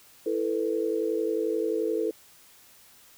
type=chord; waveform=sine; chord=E suspended fourth; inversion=none; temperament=equal with one note detuned; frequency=329.6 / 440 / 491.3 Hz; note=E4 / A4 / B4; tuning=0 / 0 / -9 cents; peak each=-30 / -27 / -31 dBFS; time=0.26-2.11 s; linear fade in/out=5 ms; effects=white hiss -55 dBFS RMS until 3.17 s